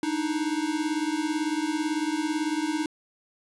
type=beating tone pair; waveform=square; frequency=300 / 318 Hz; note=D4 / D#4; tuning=+37 / +38 cents; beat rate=18 Hz; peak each=-29 / -29 dBFS; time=0.03-2.86 s; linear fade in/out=2 ms; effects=resampled to 24000 Hz + 10-bit